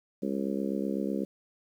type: harmonic tone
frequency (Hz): 68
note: C#2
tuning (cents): -33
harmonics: 3 / 4 / 5 / 6 / 7 / 8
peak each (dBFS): -32 / -34 / -36 / -38 / -39 / -40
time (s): 0.22-1.25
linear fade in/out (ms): 10
effects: 10-bit